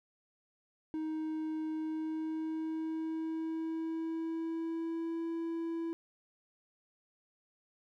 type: tone with pitch glide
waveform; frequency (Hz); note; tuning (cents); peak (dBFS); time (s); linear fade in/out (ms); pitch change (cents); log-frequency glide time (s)
triangle; 313.8 to 331.5; D#4 to E4; +15 to +10; -32; 0.94-5.93; 0; +95; 1.72-5.27
effects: none